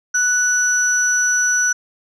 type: tone pair together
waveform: sine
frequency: 1480 / 5920 Hz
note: F#6 / F#8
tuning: 0 / 0 cents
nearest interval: 2 octaves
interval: 2400 cents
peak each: -16 / -16 dBFS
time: 0.14-1.73 s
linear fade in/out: 10 ms
effects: tanh soft clip ceiling -7 dBFS